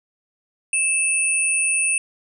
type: tone pair together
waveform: sine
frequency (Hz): 2628 / 9365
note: E7 / D9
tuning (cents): -6 / -6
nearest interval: octave + minor seventh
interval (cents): 2200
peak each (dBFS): -20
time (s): 0.73-1.98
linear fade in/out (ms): 2
effects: none